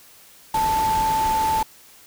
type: tone in noise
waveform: sine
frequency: 880 Hz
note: A5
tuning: in tune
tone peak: -18 dBFS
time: 0.54-1.63 s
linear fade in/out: 5 ms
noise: pink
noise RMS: -30 dBFS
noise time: 0.54-1.63 s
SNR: +9 dB
effects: white hiss -49 dBFS RMS until 2.06 s